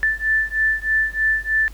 sine beating tone pair, 1760 / 1763.2 Hz, A6 / A6, 0 / +3 cents, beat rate 3.2 Hz, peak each -20 dBFS, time 0.03-1.68 s, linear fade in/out 0 ms, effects added 50 Hz sine -35 dBFS peak until 1.73 s + pink hiss -48 dBFS RMS until 1.73 s

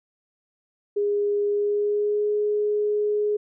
sine tone with pitch glide, 410 to 418.1 Hz, G#4 to G#4, -22 to +12 cents, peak -20 dBFS, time 0.96-3.37 s, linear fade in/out 10 ms, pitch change +34 cents, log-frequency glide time 1.48-2.29 s, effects none

